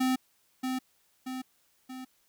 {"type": "tone with echo", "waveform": "square", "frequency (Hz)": 258, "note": "C4", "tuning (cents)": -24, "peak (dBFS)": -25, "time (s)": [0, 0.16], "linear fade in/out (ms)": 10, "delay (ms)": 630, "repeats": 3, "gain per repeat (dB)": -5, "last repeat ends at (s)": 2.05, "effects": ["white hiss -69 dBFS RMS until 2.28 s"]}